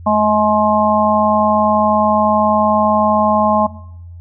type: harmonic tone with a mistuned harmonic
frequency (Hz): 211.8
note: G#3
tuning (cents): +34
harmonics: 1 / 3 / 4 / 5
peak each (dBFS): -16 / -16 / -16 / -16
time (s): 0.06-3.67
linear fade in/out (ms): 10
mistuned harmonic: 1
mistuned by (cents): +23
effects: noise-tail reverb RT60 0.8 s tail -19 dB re dry + added 86 Hz sine -31 dBFS peak until 4.2 s

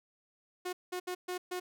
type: tone bursts at uneven times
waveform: sawtooth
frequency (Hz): 362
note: F#4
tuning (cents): -38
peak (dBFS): -31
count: 5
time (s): 0.65-0.73 / 0.92-1 / 1.07-1.15 / 1.28-1.38 / 1.51-1.6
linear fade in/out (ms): 10
effects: none

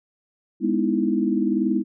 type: chord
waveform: sine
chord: E major seventh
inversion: first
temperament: just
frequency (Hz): 206 / 247.2 / 309 / 329.6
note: G#3 / B3 / D#4 / E4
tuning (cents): -14 / +2 / -12 / 0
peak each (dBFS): -24 / -24 / -25 / -24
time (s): 0.6-1.84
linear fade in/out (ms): 50
effects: none

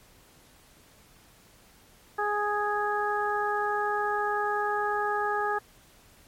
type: harmonic tone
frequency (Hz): 415.3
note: G#4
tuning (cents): 0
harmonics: 1 / 2 / 3 / 4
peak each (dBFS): -31 / -29 / -31 / -32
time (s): 2.18-5.59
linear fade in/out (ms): 10
effects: pink hiss -57 dBFS RMS until 6.27 s + MP3 64 kbps

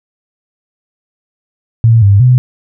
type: tone with pitch steps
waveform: sine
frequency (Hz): 114.3 / 100.1 / 125.8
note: A#2 / G2 / B2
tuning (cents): -34 / +37 / +32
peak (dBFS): -3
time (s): 1.84-2.38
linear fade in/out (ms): 0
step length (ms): 180
effects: none

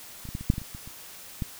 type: clicks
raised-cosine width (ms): 5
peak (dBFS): -28 / -25 / -19 / -25 / -7 / -27 / -19 / -29 / -27 / -30 / -16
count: 11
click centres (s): 0.253 / 0.289 / 0.351 / 0.41 / 0.501 / 0.538 / 0.581 / 0.617 / 0.749 / 0.875 / 1.422
effects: white hiss -45 dBFS RMS until 1.59 s

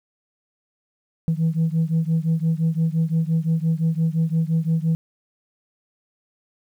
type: beating tone pair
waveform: sine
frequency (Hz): 160.2 / 166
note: E3 / E3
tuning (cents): -49 / +12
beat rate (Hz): 5.8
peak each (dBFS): -19 / -20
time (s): 1.28-4.95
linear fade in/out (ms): 0
effects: tanh soft clip ceiling -14 dBFS + 9-bit

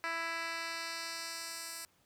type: tone with band-pass filter sweep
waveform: 10% pulse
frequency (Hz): 331.3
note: E4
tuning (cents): +9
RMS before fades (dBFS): -40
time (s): 0.04-1.85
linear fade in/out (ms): 0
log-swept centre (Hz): 2000 to 9300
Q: 1
effects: pink hiss -70 dBFS RMS until 2.05 s + high-pass 60 Hz 12 dB/octave

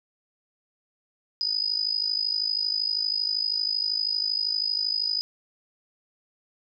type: tone with amplitude modulation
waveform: sine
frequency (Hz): 4978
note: D#8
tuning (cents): 0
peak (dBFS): -20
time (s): 1.41-5.21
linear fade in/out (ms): 0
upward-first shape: sine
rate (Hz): 52.7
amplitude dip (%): 85
effects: none

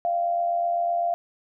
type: tone with amplitude modulation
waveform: sine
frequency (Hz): 691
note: F5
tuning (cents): -19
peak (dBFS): -19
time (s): 0.05-1.14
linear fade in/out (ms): 0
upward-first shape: sine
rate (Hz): 87.9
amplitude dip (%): 50
effects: none

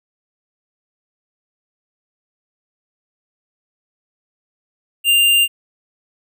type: tone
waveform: square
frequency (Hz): 2794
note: F7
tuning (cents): 0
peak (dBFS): -11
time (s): 5.04-5.48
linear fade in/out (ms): 50
effects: none

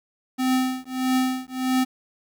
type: tone with tremolo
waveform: square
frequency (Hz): 257.8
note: C4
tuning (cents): -26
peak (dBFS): -18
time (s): 0.38-1.85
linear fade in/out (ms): 20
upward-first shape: triangle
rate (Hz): 1.6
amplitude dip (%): 100
effects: 9-bit

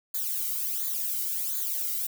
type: noise with flanger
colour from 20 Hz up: violet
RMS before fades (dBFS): -30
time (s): 0.14-2.07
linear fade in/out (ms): 5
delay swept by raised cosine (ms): 0.36 to 1.18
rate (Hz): 1.4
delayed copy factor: -0.9
effects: none

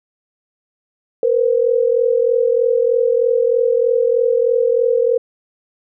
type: tone pair together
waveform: sine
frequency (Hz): 466.2 / 509.4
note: A#4 / C5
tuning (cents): 0 / -46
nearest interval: major second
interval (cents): 154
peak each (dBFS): -14 / -16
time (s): 1.23-5.18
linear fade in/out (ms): 2
effects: none

